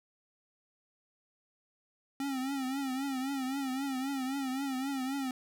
square tone with vibrato, 267.8 Hz, C4, 40 cents sharp, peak -33 dBFS, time 2.2-5.31 s, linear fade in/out 2 ms, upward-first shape triangle, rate 3.8 Hz, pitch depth 96 cents each way, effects none

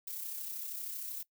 violet noise with amplitude modulation, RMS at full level -39 dBFS, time 0.07-1.23 s, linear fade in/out 5 ms, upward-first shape sine, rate 32.8 Hz, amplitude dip 40%, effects noise-tail reverb RT60 0.1 s tail -20 dB re dry

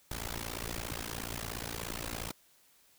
pink noise with amplitude modulation, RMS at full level -35 dBFS, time 0.11-2.32 s, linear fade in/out 5 ms, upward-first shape sine, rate 57 Hz, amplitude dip 100%, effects white hiss -65 dBFS RMS until 2.98 s

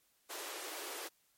pink high-pass noise, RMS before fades -44 dBFS, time 0.29-1.09 s, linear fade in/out 20 ms, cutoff 310 Hz, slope 96 dB/octave, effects white hiss -73 dBFS RMS until 1.37 s + MP3 64 kbps

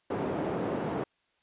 white band-pass noise, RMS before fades -32 dBFS, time 0.1-1.04 s, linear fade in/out 5 ms, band 160 to 490 Hz, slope 12 dB/octave, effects white hiss -72 dBFS RMS until 1.42 s + resampled to 8000 Hz

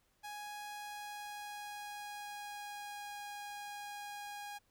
sawtooth tone with pitch glide, 830.6 to 820.6 Hz, G#5 to G#5, 0 to -21 cents, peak -40 dBFS, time 0.23-4.59 s, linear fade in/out 20 ms, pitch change -21 cents, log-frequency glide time 0.67-3.2 s, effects pink hiss -75 dBFS RMS until 4.7 s

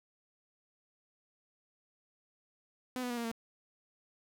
sawtooth tone with pitch steps, 253.2 / 246.7 / 240.4 / 234.2 / 228.2 Hz, B3 / B3 / B3 / A#3 / A#3, +43 / -2 / -46 / +8 / -37 cents, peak -31 dBFS, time 2.96-3.315 s, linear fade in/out 0 ms, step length 71 ms, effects 12-bit

